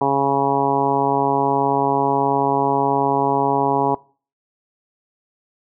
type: harmonic tone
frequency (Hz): 138.59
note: C#3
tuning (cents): 0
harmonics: 1 / 2 / 3 / 4 / 5 / 6 / 7 / 8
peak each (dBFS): -28 / -24 / -22 / -28 / -24 / -21 / -21 / -31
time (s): 0.01-3.95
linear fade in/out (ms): 5
effects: noise-tail reverb RT60 0.4 s tail -22 dB re dry